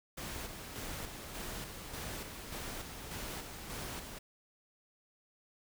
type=noise with tremolo; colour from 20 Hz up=pink; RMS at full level=-42 dBFS; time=0.17-4.19 s; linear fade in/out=10 ms; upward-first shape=square; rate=1.7 Hz; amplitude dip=40%; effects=none